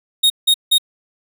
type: tone bursts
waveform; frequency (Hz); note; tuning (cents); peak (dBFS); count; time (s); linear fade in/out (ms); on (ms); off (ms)
45% pulse; 3729; A#7; 0; -10; 3; 0.23-0.783; 10; 71; 170
effects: none